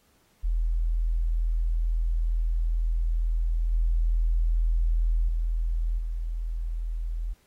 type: tone with level steps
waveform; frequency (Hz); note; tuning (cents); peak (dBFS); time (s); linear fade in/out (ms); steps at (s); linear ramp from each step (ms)
sine; 41.11; E1; -4; -22 / -20 / -23 / -27; 0.43-7.34; 20; 3.72 / 5.28 / 5.98; 5
effects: pink hiss -65 dBFS RMS until 7.46 s + AAC 48 kbps